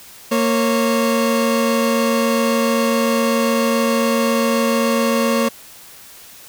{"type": "tone pair together", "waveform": "30% pulse", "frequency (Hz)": [230.7, 548.7], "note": ["A#3", "C#5"], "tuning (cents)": [-18, -18], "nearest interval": "octave + minor third", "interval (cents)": 1500, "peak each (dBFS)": [-14, -16], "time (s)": [0.31, 5.49], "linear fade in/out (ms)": 10, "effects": ["white hiss -41 dBFS RMS until 6.48 s"]}